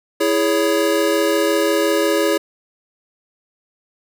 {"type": "chord", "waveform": "square", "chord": "C# minor", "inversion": "first", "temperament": "equal with one note detuned", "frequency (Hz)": [329.6, 415.3, 560.8], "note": ["E4", "G#4", "C#5"], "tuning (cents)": [0, 0, 20], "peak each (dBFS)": -20, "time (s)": [0.2, 2.38], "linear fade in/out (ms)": 10, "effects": []}